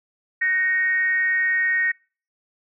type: tone with frequency modulation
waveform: sine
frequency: 1864.7 Hz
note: A#6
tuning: in tune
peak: -18 dBFS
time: 0.41-1.92 s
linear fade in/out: 10 ms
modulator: 352 Hz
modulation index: 0.44
effects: noise-tail reverb RT60 0.4 s tail -26 dB re dry